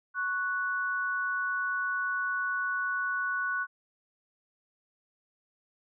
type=tone pair together; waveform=sine; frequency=1108.7 / 1479.9 Hz; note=C#6 / F#6; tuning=0 / 0 cents; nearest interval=perfect fourth; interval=500 cents; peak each=-34 / -29 dBFS; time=0.14-3.67 s; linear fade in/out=50 ms; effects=none